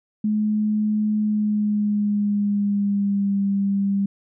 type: tone with pitch glide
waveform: sine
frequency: 212.5 to 198.27 Hz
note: G#3 to G3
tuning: +40 to +20 cents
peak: -18 dBFS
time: 0.24-4.06 s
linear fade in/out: 5 ms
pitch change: -120 cents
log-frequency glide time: 1.18-3.41 s
effects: none